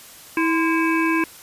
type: harmonic tone with a mistuned harmonic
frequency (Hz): 325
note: E4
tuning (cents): -24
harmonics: 1 / 3 / 5 / 7 / 8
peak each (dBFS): -19 / -24 / -26 / -27 / -28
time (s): 0.37-1.24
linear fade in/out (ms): 2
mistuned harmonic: 3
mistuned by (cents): +91
effects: white hiss -43 dBFS RMS until 1.42 s + resampled to 32000 Hz